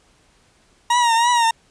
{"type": "tone with vibrato", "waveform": "40% pulse", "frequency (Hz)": 942, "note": "A#5", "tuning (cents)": 18, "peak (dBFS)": -13, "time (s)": [0.9, 1.51], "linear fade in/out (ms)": 5, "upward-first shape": "triangle", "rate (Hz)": 3.1, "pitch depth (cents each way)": 77, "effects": ["pink hiss -57 dBFS RMS until 1.7 s", "resampled to 22050 Hz"]}